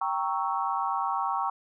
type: chord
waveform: sine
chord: G diminished seventh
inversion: none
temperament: equal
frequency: 784 / 932.3 / 1108.7 / 1318.5 Hz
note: G5 / Bb5 / Db6 / Fb6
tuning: 0 / 0 / 0 / 0 cents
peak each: -31 / -31 / -30 / -35 dBFS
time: 0.01-1.5 s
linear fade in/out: 5 ms
effects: none